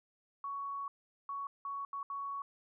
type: tone bursts at uneven times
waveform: sine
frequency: 1117 Hz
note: C#6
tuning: 13 cents sharp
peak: -37 dBFS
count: 5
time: 0.44-0.88 / 1.29-1.47 / 1.65-1.85 / 1.93-2.03 / 2.1-2.42 s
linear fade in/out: 2 ms
effects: none